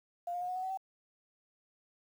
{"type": "tone with pitch steps", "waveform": "sine", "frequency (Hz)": [698.5, 709.5, 720.6, 732, 743.5, 755.1, 767], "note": ["F5", "F5", "F#5", "F#5", "F#5", "F#5", "G5"], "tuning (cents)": [0, 27, -46, -19, 8, 35, -38], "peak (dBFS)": -34, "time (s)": [0.27, 0.774], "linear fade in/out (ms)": 5, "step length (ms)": 72, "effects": ["10-bit"]}